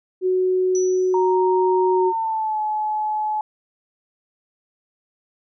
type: tone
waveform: sine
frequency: 370 Hz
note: F#4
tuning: in tune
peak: -16 dBFS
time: 0.21-2.13 s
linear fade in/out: 50 ms
type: tone with exponential decay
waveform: sine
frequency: 5920 Hz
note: F#8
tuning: in tune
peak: -26 dBFS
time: 0.75-1.35 s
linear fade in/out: 1 ms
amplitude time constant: 130 ms
type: tone with pitch glide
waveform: sine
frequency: 932 to 854.6 Hz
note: A#5 to G#5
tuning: -1 to +49 cents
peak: -20 dBFS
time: 1.14-3.41 s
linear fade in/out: 2 ms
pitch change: -150 cents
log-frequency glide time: 1.93-2.6 s
effects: none